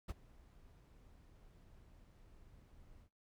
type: noise with ADSR envelope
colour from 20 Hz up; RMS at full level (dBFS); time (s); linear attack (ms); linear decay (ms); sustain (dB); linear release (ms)
brown; -38; 0.08-3.1; 15; 32; -24; 74
effects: noise-tail reverb RT60 0.2 s tail -21 dB re dry